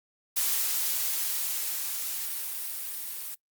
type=noise with level ramp; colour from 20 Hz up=blue; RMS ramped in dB=-26 to -37 dBFS; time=0.36-3.35 s; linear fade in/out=10 ms; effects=noise-tail reverb RT60 0.1 s tail -23 dB re dry + Opus 48 kbps